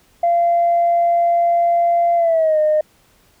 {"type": "tone with pitch glide", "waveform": "sine", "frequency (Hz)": [688, 612.9], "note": ["F5", "D#5"], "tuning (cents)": [-26, -26], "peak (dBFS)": -11, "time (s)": [0.23, 2.81], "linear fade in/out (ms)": 5, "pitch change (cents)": -200, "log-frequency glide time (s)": [2.16, 2.59], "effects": ["tanh soft clip ceiling -8 dBFS", "pink hiss -55 dBFS RMS until 3.4 s"]}